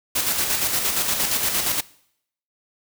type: noise with tremolo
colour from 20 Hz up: white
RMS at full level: -21 dBFS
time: 0.15-1.81 s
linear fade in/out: 10 ms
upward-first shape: square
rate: 8.6 Hz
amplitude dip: 40%
effects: noise-tail reverb RT60 0.7 s tail -21 dB re dry